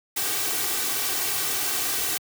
white noise with comb filter, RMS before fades -26 dBFS, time 0.16-2.18 s, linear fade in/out 10 ms, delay 2.6 ms, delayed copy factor +0.7, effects high-pass 100 Hz 12 dB/octave

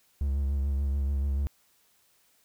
triangle tone with vibrato, 69.5 Hz, C#2, 5 cents sharp, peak -23 dBFS, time 0.21-1.47 s, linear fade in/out 0 ms, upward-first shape triangle, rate 6.9 Hz, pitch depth 53 cents each way, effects white hiss -66 dBFS RMS until 2.44 s

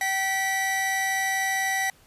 45% pulse tone pair together, 768 / 1952.1 Hz, G5 / B6, -36 / -21 cents, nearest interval octave + major third, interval 1615 cents, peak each -28 / -25 dBFS, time 0.01-1.9 s, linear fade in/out 2 ms, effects pink hiss -57 dBFS RMS until 2.06 s + resampled to 32000 Hz

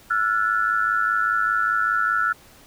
sine tone cluster, 1346 / 1451 / 1730 Hz, E6 / F#6 / A6, +36 / -34 / -30 cents, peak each -21 / -22 / -30 dBFS, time 0.1-2.33 s, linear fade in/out 10 ms, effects pink hiss -50 dBFS RMS until 2.66 s

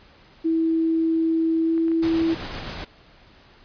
sine tone with pitch glide, 325.5 to 328 Hz, E4 to E4, -22 to -9 cents, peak -18 dBFS, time 0.44-2.35 s, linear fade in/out 20 ms, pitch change +13 cents, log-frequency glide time 1.64-1.72 s
clicks, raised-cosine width 0.5 ms, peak -28 dBFS, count 3, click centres 1.779 / 1.882 / 1.917 s
pink noise with tremolo, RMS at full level -32 dBFS, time 2.02-2.85 s, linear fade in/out 10 ms, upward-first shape sine, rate 7.8 Hz, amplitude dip 25%
effects pink hiss -52 dBFS RMS until 3.64 s + resampled to 11025 Hz

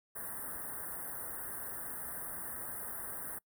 white band-stop noise, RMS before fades -42 dBFS, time 0.15-3.39 s, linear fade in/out 10 ms, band 1900 to 8700 Hz, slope 96 dB/octave, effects noise-tail reverb RT60 0.1 s tail -25 dB re dry

